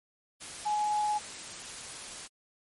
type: tone in noise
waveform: sine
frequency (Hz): 841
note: G#5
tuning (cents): +22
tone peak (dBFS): -26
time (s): 0.65-1.19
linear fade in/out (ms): 20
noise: white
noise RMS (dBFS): -42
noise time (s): 0.4-2.28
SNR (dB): +13
effects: MP3 48 kbps